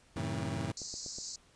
25% pulse chord, F# diminished seventh, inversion none, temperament just, 92.5 / 111 / 133.2 / 159.84 Hz, F#2 / A2 / C3 / Eb3, 0 / +16 / +31 / +47 cents, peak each -36 dBFS, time 0.16-0.72 s, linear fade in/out 5 ms
click train, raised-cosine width 2 ms, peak -34 dBFS, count 7, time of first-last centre 0.45-1.185 s, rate 8.16 Hz
white band-pass noise, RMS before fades -43 dBFS, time 0.77-1.36 s, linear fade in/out 2 ms, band 4200 to 7500 Hz, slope 96 dB/octave
effects pink hiss -64 dBFS RMS until 1.55 s + resampled to 22050 Hz

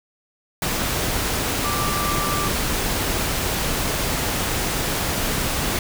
sine tone in noise, 1174.7 Hz, D6, in tune, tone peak -25 dBFS, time 1.64-2.48 s, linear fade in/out 2 ms, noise pink, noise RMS -23 dBFS, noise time 0.62-5.79 s, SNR -5 dB, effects none

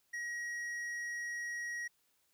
triangle tone with tanh clipping, 1900 Hz, A#6, 33 cents sharp, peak -39 dBFS, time 0.13-1.88 s, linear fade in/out 10 ms, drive 12 dB, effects white hiss -75 dBFS RMS until 2.33 s

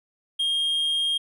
triangle tone, 3229 Hz, G#7, 49 cents flat, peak -20 dBFS, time 0.39-1.18 s, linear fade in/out 10 ms, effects none

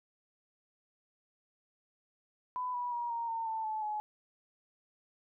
sine tone with pitch steps, 1000 / 976.6 / 953.7 / 931.4 / 909.6 / 888.3 / 867.5 / 847.2 Hz, B5 / B5 / A#5 / A#5 / A#5 / A5 / A5 / G#5, +21 / -20 / +39 / -2 / -43 / +16 / -25 / +34 cents, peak -33 dBFS, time 2.56-4 s, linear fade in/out 0 ms, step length 180 ms, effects none

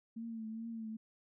sine tone with vibrato, 224.8 Hz, A3, 37 cents sharp, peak -40 dBFS, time 0.16-0.97 s, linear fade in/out 10 ms, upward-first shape triangle, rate 2.4 Hz, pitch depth 52 cents each way, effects none

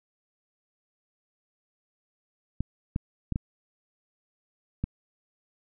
clicks, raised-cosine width 5 ms, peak -15 dBFS, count 5, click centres 2.606 / 2.961 / 3.323 / 3.359 / 4.84 s, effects none

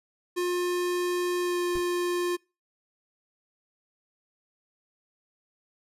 square tone with pitch glide, 355.6 to 353.1 Hz, F4 to F4, +31 to +19 cents, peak -26 dBFS, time 0.36-2.37 s, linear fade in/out 20 ms, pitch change -12 cents, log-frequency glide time 1.41-1.59 s
brown noise with exponential decay, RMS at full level -33 dBFS, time 1.75-1.86 s, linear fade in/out 2 ms, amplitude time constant 22 ms
effects noise-tail reverb RT60 0.3 s tail -26 dB re dry + resampled to 32000 Hz

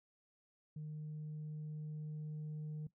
sine tone with level ramp, 152.7 Hz, D#3, 32 cents flat, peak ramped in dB -41 to -38 dBFS, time 0.76-2.87 s, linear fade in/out 5 ms, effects noise-tail reverb RT60 0.1 s tail -17 dB re dry + tanh soft clip ceiling -40 dBFS

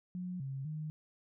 sine tone with pitch steps, 180.8 / 135.3 / 154.2 Hz, F#3 / C#3 / D#3, -40 / -42 / -15 cents, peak -37 dBFS, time 0.15-0.9 s, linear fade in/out 0 ms, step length 250 ms, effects none

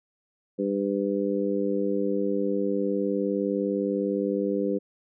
harmonic tone, 99.7 Hz, G2, 30 cents sharp, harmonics 2 / 3 / 4 / 5, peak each -29 / -29 / -29 / -29 dBFS, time 0.58-4.79 s, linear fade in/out 20 ms, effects none

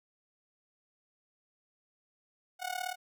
sawtooth tone with amplitude modulation, 733 Hz, F#5, 16 cents flat, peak -27 dBFS, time 2.59-2.96 s, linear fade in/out 50 ms, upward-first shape sine, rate 37 Hz, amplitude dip 90%, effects none

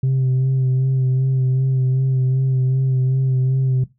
sine tone with vibrato, 130.81 Hz, C3, in tune, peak -12 dBFS, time 0.03-3.84 s, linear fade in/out 5 ms, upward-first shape sine, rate 2.6 Hz, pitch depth 27 cents each way, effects noise-tail reverb RT60 0.2 s tail -17 dB re dry + tanh soft clip ceiling -13 dBFS

